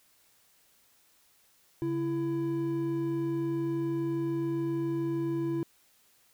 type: tone pair together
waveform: triangle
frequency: 140.2 / 333.5 Hz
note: C#3 / E4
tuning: +20 / +20 cents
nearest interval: octave + minor third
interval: 1500 cents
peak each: -33 / -27 dBFS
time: 1.82-5.63 s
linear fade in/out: 0 ms
effects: white hiss -65 dBFS RMS until 6.33 s